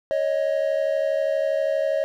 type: tone pair together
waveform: triangle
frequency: 554.4 / 626.8 Hz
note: C#5 / D#5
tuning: 0 / +13 cents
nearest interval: major second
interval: 213 cents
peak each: -21 dBFS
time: 0.11-2.04 s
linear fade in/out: 0 ms
effects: none